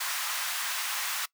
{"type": "high-pass noise", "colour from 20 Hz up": "pink", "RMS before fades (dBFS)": -32, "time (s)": [0, 1.26], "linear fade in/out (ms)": 10, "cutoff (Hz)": 1000, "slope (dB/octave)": 24, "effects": ["noise-tail reverb RT60 0.1 s tail -21 dB re dry"]}